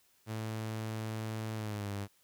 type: tone with pitch glide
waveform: sawtooth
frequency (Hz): 110 to 100.29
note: A2 to G2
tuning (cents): 0 to +40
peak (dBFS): -32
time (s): 0.26-2.08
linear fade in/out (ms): 50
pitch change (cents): -160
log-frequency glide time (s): 1.55-1.91
effects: white hiss -69 dBFS RMS until 2.23 s